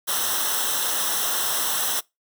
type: noise with comb filter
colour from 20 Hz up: white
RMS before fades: -24 dBFS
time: 0.07-2.01 s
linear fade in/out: 20 ms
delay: 0.43 ms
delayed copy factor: -0.8
effects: noise-tail reverb RT60 0.2 s tail -24 dB re dry